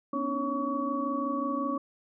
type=tone cluster; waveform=sine; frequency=244.4 / 277.6 / 303.1 / 555 / 1129 Hz; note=B3 / C#4 / D#4 / C#5 / C#6; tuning=-18 / +3 / -45 / +2 / +31 cents; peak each=-36 / -32 / -38 / -36 / -32 dBFS; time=0.13-1.78 s; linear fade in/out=5 ms; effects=none